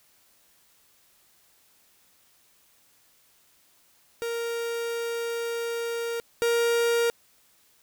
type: tone pair in turn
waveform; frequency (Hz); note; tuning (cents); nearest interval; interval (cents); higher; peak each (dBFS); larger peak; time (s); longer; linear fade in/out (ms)
45% pulse; 466.2 / 468.6; A#4 / A#4; 0 / +9; unison; 9; second; -28 / -21; second; 4.22-6.2 / 6.42-7.1; first; 0
effects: white hiss -62 dBFS RMS until 7.82 s